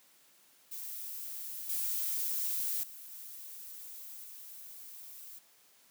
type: noise with level steps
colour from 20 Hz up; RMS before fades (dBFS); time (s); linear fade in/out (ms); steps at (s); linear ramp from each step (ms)
violet; -42 / -34 / -49 / -47 / -49; 0.71-5.39; 10; 1.69 / 2.83 / 3.11 / 4.24; 5
effects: white hiss -64 dBFS RMS until 5.9 s + high-pass 150 Hz 12 dB/octave